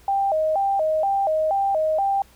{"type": "tone with vibrato", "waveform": "sine", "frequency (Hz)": 703, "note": "F5", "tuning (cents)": 11, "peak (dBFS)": -18, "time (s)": [0.08, 2.22], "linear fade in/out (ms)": 2, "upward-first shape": "square", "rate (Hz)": 2.1, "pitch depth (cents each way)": 200, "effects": ["added 60 Hz sine -52 dBFS peak until 2.35 s", "pink hiss -54 dBFS RMS until 2.35 s"]}